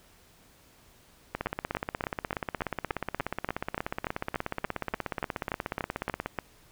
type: two click trains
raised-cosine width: 0.5 ms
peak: -14 / -15 dBFS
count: 18 / 83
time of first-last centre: 1.46-6.388 / 1.35-6.26 s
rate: 3.45 / 16.7 Hz
effects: pink hiss -59 dBFS RMS until 6.71 s